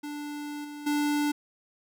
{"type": "tone with level steps", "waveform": "square", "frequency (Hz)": 293.7, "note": "D4", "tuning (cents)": 0, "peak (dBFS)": [-35, -39, -25], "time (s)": [0.03, 1.32], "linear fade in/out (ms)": 10, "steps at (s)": [0.64, 0.86], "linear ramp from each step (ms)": 10, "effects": []}